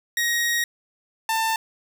sawtooth tone pair in turn, 1884 / 893 Hz, A#6 / A5, +18 / +25 cents, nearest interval octave + minor second, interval 1293 cents, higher first, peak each -17 dBFS, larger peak neither, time 0.17-0.64 / 1.29-1.56 s, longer first, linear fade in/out 2 ms, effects none

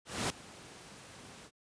pink noise with ADSR envelope, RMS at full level -31 dBFS, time 0.05-1.51 s, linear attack 250 ms, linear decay 4 ms, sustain -20 dB, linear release 60 ms, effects high-pass 100 Hz 12 dB/octave + resampled to 22050 Hz

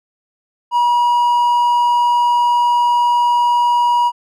triangle tone, 962 Hz, B5, 46 cents flat, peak -9 dBFS, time 0.71-4.12 s, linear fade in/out 50 ms, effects none

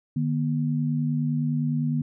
sine tone pair together, 151.2 / 241 Hz, D#3 / B3, -49 / -42 cents, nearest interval minor sixth, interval 807 cents, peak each -24 / -26 dBFS, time 0.16-2.02 s, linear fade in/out 5 ms, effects none

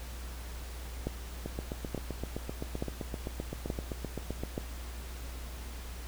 two click trains, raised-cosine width 2 ms, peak -19 / -22 dBFS, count 5 / 24, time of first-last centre 1.07-4.579 / 1.46-4.435 s, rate 1.14 / 7.73 Hz, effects added 60 Hz sine -40 dBFS peak until 6.07 s + pink hiss -48 dBFS RMS until 6.07 s

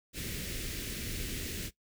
pink band-stop noise, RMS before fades -38 dBFS, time 0.13-1.71 s, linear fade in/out 50 ms, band 450 to 1800 Hz, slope 24 dB/octave, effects noise-tail reverb RT60 0.1 s tail -17 dB re dry

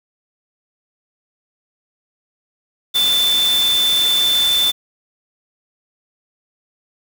sine tone in noise, 3531 Hz, A7, 5 cents sharp, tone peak -13 dBFS, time 2.94-4.72 s, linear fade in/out 20 ms, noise white, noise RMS -24 dBFS, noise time 2.94-4.72 s, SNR +8 dB, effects none

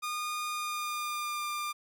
sawtooth tone with pitch glide, 1221 to 1195.9 Hz, D#6 to D6, -33 to +31 cents, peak -29 dBFS, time 0.02-1.73 s, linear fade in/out 20 ms, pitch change -36 cents, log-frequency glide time 0.5-1.45 s, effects none

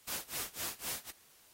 white noise with tremolo, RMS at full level -37 dBFS, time 0.07-1.11 s, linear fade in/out 10 ms, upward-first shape sine, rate 3.9 Hz, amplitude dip 95%, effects white hiss -63 dBFS RMS until 1.53 s + AAC 48 kbps

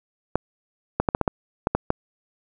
clicks, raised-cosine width 1 ms, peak -5 dBFS, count 9, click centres 0.356 / 1 / 1.088 / 1.149 / 1.213 / 1.278 / 1.671 / 1.75 / 1.904 s, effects none

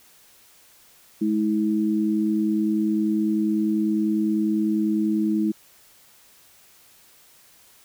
sine tone pair together, 211.5 / 321.6 Hz, G#3 / E4, +32 / -43 cents, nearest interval perfect fifth, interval 725 cents, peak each -22 dBFS, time 1.21-5.52 s, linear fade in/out 10 ms, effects white hiss -54 dBFS RMS until 7.84 s

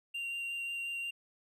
triangle tone with vibrato, 2771 Hz, F7, 14 cents flat, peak -34 dBFS, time 0.14-1.11 s, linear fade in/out 10 ms, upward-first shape sine, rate 5.6 Hz, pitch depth 9 cents each way, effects none

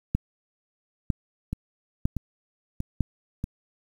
two click trains, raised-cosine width 5 ms, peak -16 / -10 dBFS, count 4 / 4, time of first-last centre 1.53-3.441 / 0.15-3.007 s, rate 1.57 / 1.05 Hz, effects 8-bit

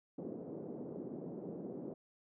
white band-pass noise, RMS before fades -45 dBFS, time 0.18-1.94 s, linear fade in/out 5 ms, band 160 to 450 Hz, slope 24 dB/octave, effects none

